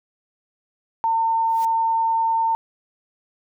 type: tone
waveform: sine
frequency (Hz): 905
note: A5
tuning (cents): +48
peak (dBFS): -17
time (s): 1.04-2.55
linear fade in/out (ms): 0
type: noise with exponential growth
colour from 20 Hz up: white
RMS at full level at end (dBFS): -37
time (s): 1.4-1.65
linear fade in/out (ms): 1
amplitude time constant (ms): 54
effects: none